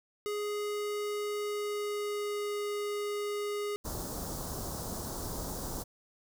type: tone with pitch glide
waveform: square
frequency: 415.3 to 412.7 Hz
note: G#4 to G#4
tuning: 0 to -11 cents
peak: -33 dBFS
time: 0.26-3.76 s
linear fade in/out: 0 ms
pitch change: -11 cents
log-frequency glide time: 1.42-2.58 s
type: band-stop noise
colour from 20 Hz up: pink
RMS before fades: -38 dBFS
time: 3.84-5.84 s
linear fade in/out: 20 ms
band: 1200 to 4800 Hz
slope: 24 dB/octave
effects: none